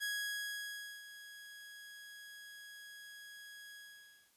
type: tone with ADSR envelope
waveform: sawtooth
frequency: 1661.2 Hz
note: G#6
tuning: in tune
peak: -32 dBFS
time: 0-4.32 s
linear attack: 31 ms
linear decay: 990 ms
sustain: -15 dB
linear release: 570 ms
effects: white hiss -71 dBFS RMS until 4.36 s + resampled to 32000 Hz